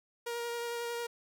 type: tone with vibrato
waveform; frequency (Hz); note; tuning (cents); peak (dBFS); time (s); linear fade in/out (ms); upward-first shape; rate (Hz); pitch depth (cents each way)
sawtooth; 472.1; A#4; +22; -31; 0.26-1.07; 10; sine; 11; 12
effects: none